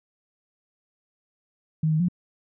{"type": "tone with pitch steps", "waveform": "sine", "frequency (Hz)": [157.3, 156.1, 177.1], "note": ["D#3", "D#3", "F3"], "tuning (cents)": [19, 6, 24], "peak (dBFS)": -19, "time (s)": [1.83, 2.085], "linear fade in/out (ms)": 5, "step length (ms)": 85, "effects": []}